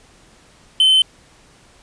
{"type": "tone", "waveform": "triangle", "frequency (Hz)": 3068, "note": "G7", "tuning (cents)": -38, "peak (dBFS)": -8, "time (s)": [0.8, 1.02], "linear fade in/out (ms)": 2, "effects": ["pink hiss -50 dBFS RMS until 1.82 s", "resampled to 22050 Hz"]}